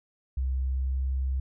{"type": "tone with pitch glide", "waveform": "sine", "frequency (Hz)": [65.2, 65.88], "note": ["C2", "C2"], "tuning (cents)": [-5, 12], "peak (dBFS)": -25, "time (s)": [0.37, 1.4], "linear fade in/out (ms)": 5, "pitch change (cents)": 17, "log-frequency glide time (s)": [0.58, 1.03], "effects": []}